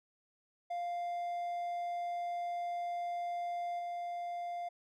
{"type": "tone with level steps", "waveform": "triangle", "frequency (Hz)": 698.5, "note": "F5", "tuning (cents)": 0, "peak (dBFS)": [-33, -35], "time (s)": [0.7, 4.69], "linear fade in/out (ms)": 10, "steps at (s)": 3.79, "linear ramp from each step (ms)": 2, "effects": []}